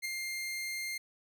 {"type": "tone with ADSR envelope", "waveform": "sawtooth", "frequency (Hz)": 2110, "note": "C7", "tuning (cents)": 14, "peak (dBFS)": -28, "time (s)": [0.02, 0.98], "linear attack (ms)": 32, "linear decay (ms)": 6, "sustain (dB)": -4, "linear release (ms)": 9, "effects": []}